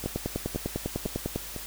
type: two click trains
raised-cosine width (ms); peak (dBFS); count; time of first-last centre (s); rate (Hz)
2; -22 / -15; 4 / 14; 0.04-1.563 / 0.06-1.36; 1.97 / 10
effects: added 50 Hz sine -47 dBFS peak until 1.66 s + white hiss -40 dBFS RMS until 1.66 s